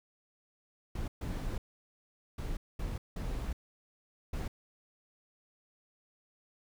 brown noise bursts at uneven times, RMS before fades -36 dBFS, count 6, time 0.95-1.08 / 1.21-1.58 / 2.38-2.57 / 2.79-2.98 / 3.16-3.53 / 4.33-4.48 s, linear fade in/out 5 ms, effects none

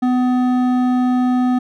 sine tone with hard clipping, 250.8 Hz, B3, 27 cents sharp, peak -15 dBFS, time 0.02-1.59 s, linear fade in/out 10 ms, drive 10 dB, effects none

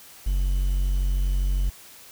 triangle tone with quantisation, 46.38 Hz, F#1, 5 cents sharp, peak -18 dBFS, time 0.26-1.7 s, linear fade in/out 10 ms, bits 8, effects white hiss -47 dBFS RMS until 2.11 s

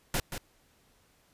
pink noise with echo, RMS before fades -29 dBFS, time 0.14-0.2 s, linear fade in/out 2 ms, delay 180 ms, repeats 1, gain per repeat -8 dB, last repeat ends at 0.38 s, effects pink hiss -66 dBFS RMS until 1.33 s + resampled to 32000 Hz

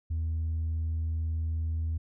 triangle tone with tanh clipping, 80.6 Hz, E2, 38 cents flat, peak -28 dBFS, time 0.1-1.98 s, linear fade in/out 10 ms, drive 6 dB, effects none

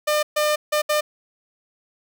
sawtooth tone bursts at uneven times, 602 Hz, D5, 43 cents sharp, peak -14 dBFS, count 4, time 0.07-0.23 / 0.36-0.56 / 0.72-0.82 / 0.89-1.01 s, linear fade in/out 10 ms, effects 9-bit

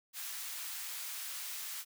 white high-pass noise, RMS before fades -42 dBFS, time 0.13-1.85 s, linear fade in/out 50 ms, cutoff 1200 Hz, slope 12 dB/octave, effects none

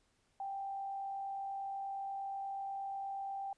sine tone with frequency modulation, 786 Hz, G5, 4 cents sharp, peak -38 dBFS, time 0.4-3.53 s, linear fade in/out 2 ms, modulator 48.4 Hz, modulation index 0.23, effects pink hiss -75 dBFS RMS until 3.57 s + resampled to 22050 Hz

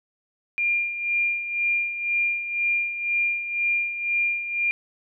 sine tone with tremolo, 2400 Hz, D7, 37 cents sharp, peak -19 dBFS, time 0.58-4.71 s, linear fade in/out 0 ms, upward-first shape sine, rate 2 Hz, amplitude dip 65%, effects none

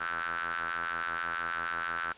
sawtooth ring-modulated tone, 84.3 Hz, E2, 39 cents sharp, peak -25 dBFS, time 0-2.13 s, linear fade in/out 10 ms, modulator 1430 Hz, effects white hiss -52 dBFS RMS until 2.17 s + resampled to 8000 Hz

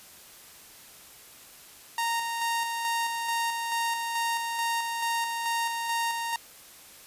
sawtooth tone with tremolo, 927 Hz, A#5, 10 cents flat, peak -22 dBFS, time 1.98-6.36 s, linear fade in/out 2 ms, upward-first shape square, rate 2.3 Hz, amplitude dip 35%, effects white hiss -50 dBFS RMS until 7.06 s + resampled to 32000 Hz

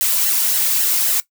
blue noise with flanger, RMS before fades -17 dBFS, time 0.01-1.2 s, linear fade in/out 0 ms, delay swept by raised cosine 0.83 to 2.63 ms, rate 3.7 Hz, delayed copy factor -0.7, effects noise-tail reverb RT60 0.1 s tail -17 dB re dry

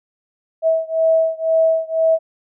sine beating tone pair, 647 / 649 Hz, E5 / E5, -32 / -27 cents, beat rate 2 Hz, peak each -16 / -17 dBFS, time 0.62-2.19 s, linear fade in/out 50 ms, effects none

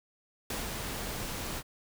pink noise with ADSR envelope, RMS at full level -34 dBFS, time 0.5-1.63 s, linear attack 3 ms, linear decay 150 ms, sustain -3 dB, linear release 46 ms, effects none

